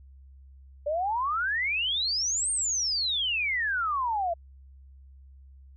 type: exponential two-way sweep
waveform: sine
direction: up then down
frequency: 568 to 8870 to 655 Hz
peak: -25 dBFS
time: 0.86-4.34 s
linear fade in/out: 10 ms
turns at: 2.51 s
effects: added 67 Hz sine -48 dBFS peak until 5.76 s